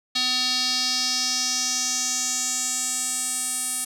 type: tone with band-pass filter sweep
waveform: square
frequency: 252.8 Hz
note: B3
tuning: 41 cents sharp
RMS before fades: -25 dBFS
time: 0.15-3.85 s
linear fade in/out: 10 ms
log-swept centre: 4200 to 9500 Hz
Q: 4
effects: none